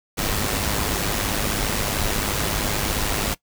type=noise with amplitude modulation; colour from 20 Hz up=pink; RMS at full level=-21 dBFS; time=0.17-3.35 s; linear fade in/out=20 ms; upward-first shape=sine; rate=103 Hz; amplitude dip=55%; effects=noise-tail reverb RT60 0.1 s tail -20 dB re dry